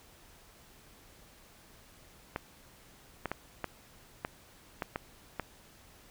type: clicks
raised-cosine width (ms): 0.5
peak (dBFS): -18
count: 8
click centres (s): 2.361 / 3.257 / 3.316 / 3.643 / 4.249 / 4.822 / 4.959 / 5.397
effects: pink hiss -58 dBFS RMS until 6.1 s